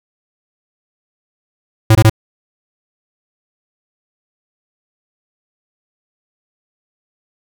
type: tone bursts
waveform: square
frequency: 110 Hz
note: A2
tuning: in tune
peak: -5 dBFS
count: 3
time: 1.9-2.097 s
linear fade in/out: 5 ms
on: 51 ms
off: 22 ms
effects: none